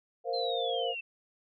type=chord; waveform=sine; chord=Bb suspended second; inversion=none; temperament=equal; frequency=466.2 / 523.3 / 698.5 Hz; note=Bb4 / C5 / F5; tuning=0 / 0 / 0 cents; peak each=-34 dBFS; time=0.24-0.95 s; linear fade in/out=50 ms
type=linear sweep; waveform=sine; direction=down; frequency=4186 to 2642 Hz; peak=-35 dBFS; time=0.33-1.01 s; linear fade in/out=10 ms
effects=none